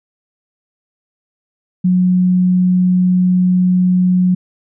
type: tone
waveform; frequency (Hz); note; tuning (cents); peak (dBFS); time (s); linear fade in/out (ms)
sine; 182; F#3; -28; -9; 1.84-4.35; 10
effects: none